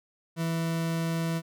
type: tone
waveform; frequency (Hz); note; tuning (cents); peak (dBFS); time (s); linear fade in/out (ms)
40% pulse; 164.81; E3; 0; -26; 0.36-1.42; 50
effects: none